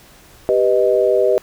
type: chord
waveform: sine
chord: G augmented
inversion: none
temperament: equal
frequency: 392 / 493.9 / 622.3 Hz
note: G4 / B4 / D#5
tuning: 0 / 0 / 0 cents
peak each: -16 dBFS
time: 0.49-1.38 s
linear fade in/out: 0 ms
effects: pink hiss -46 dBFS RMS until 1.42 s